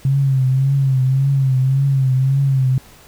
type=tone with vibrato; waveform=sine; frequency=134 Hz; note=C3; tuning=42 cents sharp; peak=-12 dBFS; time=0.05-2.78 s; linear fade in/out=2 ms; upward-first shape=triangle; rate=1.8 Hz; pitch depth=70 cents each way; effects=pink hiss -45 dBFS RMS until 3.07 s